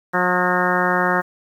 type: harmonic tone with a mistuned harmonic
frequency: 180 Hz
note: F#3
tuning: 47 cents flat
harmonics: 1 / 2 / 3 / 4 / 5 / 6 / 7 / 8 / 9 / 10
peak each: -25 / -25 / -25 / -25 / -25 / -25 / -25 / -25 / -25 / -25 dBFS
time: 0.13-1.22 s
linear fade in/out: 20 ms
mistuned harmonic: 10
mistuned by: +31 cents
effects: 8-bit